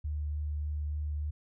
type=tone with vibrato; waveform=sine; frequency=74.7 Hz; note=D2; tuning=30 cents sharp; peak=-31 dBFS; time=0.04-1.31 s; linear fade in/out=10 ms; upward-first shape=triangle; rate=3.4 Hz; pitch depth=12 cents each way; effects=none